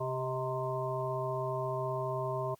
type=harmonic tone with a mistuned harmonic; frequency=130.9 Hz; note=C3; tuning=1 cent sharp; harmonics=1 / 3 / 5 / 7 / 8; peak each=-37 / -38 / -36 / -42 / -39 dBFS; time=0-2.55 s; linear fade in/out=10 ms; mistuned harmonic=5; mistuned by=-48 cents; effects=white hiss -68 dBFS RMS until 2.59 s + Opus 32 kbps